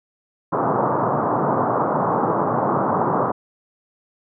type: band-pass noise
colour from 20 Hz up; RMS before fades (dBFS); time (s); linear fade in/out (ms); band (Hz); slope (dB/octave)
white; -20; 0.52-3.32; 10; 110 to 1200; 48
effects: none